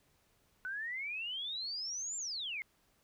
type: exponential two-way sweep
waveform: sine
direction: up then down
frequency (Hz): 1480 to 7410 to 2073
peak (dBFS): -37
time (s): 0.65-2.62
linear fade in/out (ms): 0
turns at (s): 2.17
effects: pink hiss -72 dBFS RMS until 3.03 s